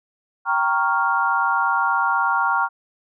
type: chord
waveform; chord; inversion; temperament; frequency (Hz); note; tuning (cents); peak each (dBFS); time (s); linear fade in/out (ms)
sine; G half-diminished seventh; none; equal; 784 / 932.3 / 1108.7 / 1396.9; G5 / Bb5 / Db6 / F6; 0 / 0 / 0 / 0; -25 / -22 / -23 / -21; 0.45-2.69; 50
effects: none